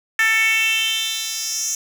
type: tone with high-pass filter sweep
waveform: 10% pulse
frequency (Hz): 444.4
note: A4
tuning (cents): +17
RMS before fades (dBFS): -20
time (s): 0.19-1.75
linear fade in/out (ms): 2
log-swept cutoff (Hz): 1800 to 6300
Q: 4.6
effects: none